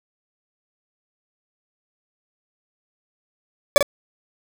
40% pulse tone with echo, 572 Hz, D5, 46 cents flat, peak -5 dBFS, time 3.76-3.78 s, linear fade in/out 0 ms, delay 47 ms, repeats 1, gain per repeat -10 dB, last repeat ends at 3.827 s, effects none

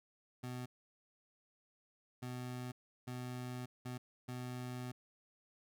25% pulse tone bursts at uneven times, 125 Hz, B2, 21 cents sharp, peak -38 dBFS, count 5, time 0.43-0.66 / 2.22-2.72 / 3.07-3.66 / 3.85-3.98 / 4.28-4.92 s, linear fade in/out 10 ms, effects none

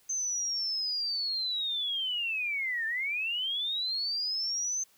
sine linear two-way sweep, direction down then up, 6272 to 1760 to 6272 Hz, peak -29 dBFS, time 0.09-4.84 s, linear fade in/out 10 ms, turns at 2.86 s, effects white hiss -64 dBFS RMS until 4.97 s

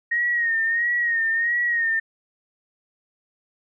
sine tone with vibrato, 1864.7 Hz, A#6, in tune, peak -19 dBFS, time 0.11-2 s, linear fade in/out 10 ms, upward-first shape sine, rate 1.5 Hz, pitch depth 58 cents each way, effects none

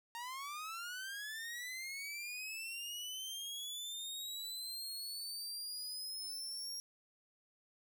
sawtooth linear sweep, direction up, 920 to 5610 Hz, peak -39 dBFS, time 0.15-6.8 s, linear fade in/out 0 ms, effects none

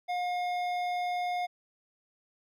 sine tone with hard clipping, 715 Hz, F5, 41 cents sharp, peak -31 dBFS, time 0.08-1.47 s, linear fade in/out 20 ms, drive 11 dB, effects none

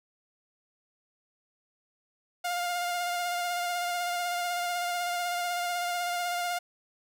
sawtooth tone with vibrato, 705 Hz, F5, 16 cents sharp, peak -25 dBFS, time 2.44-6.59 s, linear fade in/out 10 ms, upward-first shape sine, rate 16 Hz, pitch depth 21 cents each way, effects none

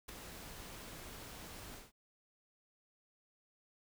pink noise with ADSR envelope, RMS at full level -43 dBFS, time 0.08-1.92 s, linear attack 12 ms, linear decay 4 ms, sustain -7 dB, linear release 180 ms, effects none

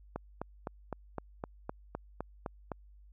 click train, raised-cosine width 1 ms, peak -22 dBFS, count 11, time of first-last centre 0.16-2.718 s, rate 3.91 Hz, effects added 50 Hz sine -54 dBFS peak until 3.12 s

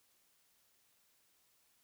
silence, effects white hiss -73 dBFS RMS until 1.83 s

